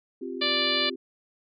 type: chord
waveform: sine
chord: C suspended fourth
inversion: none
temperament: equal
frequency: 261.6 / 349.2 / 392 Hz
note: C4 / F4 / G4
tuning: 0 / 0 / 0 cents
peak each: -36 dBFS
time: 0.21-0.96 s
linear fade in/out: 10 ms
type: harmonic tone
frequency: 587.3 Hz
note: D5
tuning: in tune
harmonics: 1 / 2 / 3 / 4 / 5 / 6 / 7 / 8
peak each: -33 / -34 / -33 / -31 / -30 / -29 / -29 / -34 dBFS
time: 0.41-0.9 s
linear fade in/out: 10 ms
effects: none